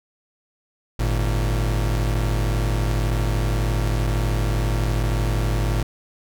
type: tone pair together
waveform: 45% pulse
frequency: 50.96 / 114.4 Hz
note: G#1 / A#2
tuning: -32 / -32 cents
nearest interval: octave + major second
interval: 1400 cents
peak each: -21 / -23 dBFS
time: 0.99-5.83 s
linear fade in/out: 5 ms
effects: none